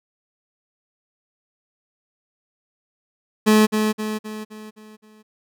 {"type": "tone with echo", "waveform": "30% pulse", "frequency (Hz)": 215, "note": "A3", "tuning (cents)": -40, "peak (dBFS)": -9, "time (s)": [3.46, 3.67], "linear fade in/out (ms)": 20, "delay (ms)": 260, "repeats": 6, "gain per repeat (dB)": -6, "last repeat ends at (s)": 5.23, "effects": []}